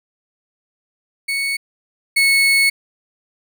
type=tone pair in turn; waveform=35% pulse; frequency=2217 / 2202 Hz; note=C#7 / C#7; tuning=0 / -12 cents; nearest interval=unison; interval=12 cents; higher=first; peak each=-17 / -10 dBFS; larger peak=second; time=1.28-1.57 / 2.16-2.7 s; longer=second; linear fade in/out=10 ms; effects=none